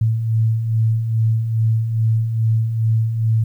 sine beating tone pair, 110 / 112.4 Hz, A2 / A2, 0 / +37 cents, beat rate 2.4 Hz, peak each -24 / -15 dBFS, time 0.01-3.44 s, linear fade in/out 5 ms, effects 9-bit

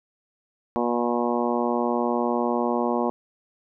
harmonic tone, 120 Hz, B2, 49 cents flat, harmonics 2 / 3 / 4 / 5 / 6 / 7 / 8 / 9, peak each -26 / -28 / -29 / -30 / -31 / -31 / -32 / -33 dBFS, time 0.76-3.1 s, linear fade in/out 0 ms, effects none

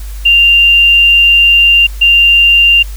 sine tone bursts at uneven times, 2786 Hz, F7, 5 cents flat, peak -3 dBFS, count 2, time 0.25-1.87 / 2.01-2.83 s, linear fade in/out 10 ms, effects added 50 Hz sine -20 dBFS peak until 2.96 s + white hiss -36 dBFS RMS until 2.96 s

